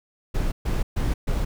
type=noise bursts; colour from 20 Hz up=brown; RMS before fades=-23 dBFS; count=4; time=0.34-1.45 s; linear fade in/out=10 ms; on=180 ms; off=130 ms; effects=none